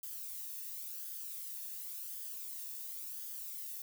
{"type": "noise with flanger", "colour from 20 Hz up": "violet", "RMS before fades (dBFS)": -44, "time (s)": [0.03, 3.82], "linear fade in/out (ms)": 2, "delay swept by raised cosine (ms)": [0.61, 1.13], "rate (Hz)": 0.93, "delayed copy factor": 0.5, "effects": []}